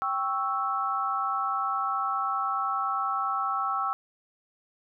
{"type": "chord", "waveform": "sine", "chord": "C# diminished", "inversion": "second", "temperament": "equal", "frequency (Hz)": [784, 1108.7, 1318.5], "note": ["G5", "C#6", "E6"], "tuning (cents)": [0, 0, 0], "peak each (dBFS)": [-32, -31, -28], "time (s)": [0.02, 3.93], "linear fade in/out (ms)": 0, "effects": []}